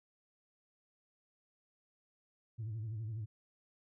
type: tone with vibrato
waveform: sine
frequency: 110 Hz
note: A2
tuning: in tune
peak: -36 dBFS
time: 2.58-3.26 s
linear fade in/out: 20 ms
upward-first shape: sine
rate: 12 Hz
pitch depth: 95 cents each way
effects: tanh soft clip ceiling -36 dBFS